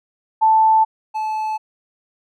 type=tone pair in turn; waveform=sine / triangle; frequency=880 / 867.4 Hz; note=A5 / A5; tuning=0 / -25 cents; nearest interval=unison; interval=25 cents; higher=first; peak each=-10 / -18 dBFS; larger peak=first; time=0.41-0.85 / 1.14-1.58 s; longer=neither; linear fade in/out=20 ms; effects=none